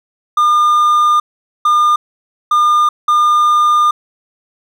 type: tone bursts at uneven times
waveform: triangle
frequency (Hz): 1208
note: D6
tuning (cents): +48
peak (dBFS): -6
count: 4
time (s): 0.37-1.2 / 1.65-1.96 / 2.51-2.89 / 3.08-3.91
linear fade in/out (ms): 5
effects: none